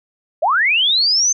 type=linear sweep; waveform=sine; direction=up; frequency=554.4 to 6330 Hz; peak=-12 dBFS; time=0.42-1.33 s; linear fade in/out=10 ms; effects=none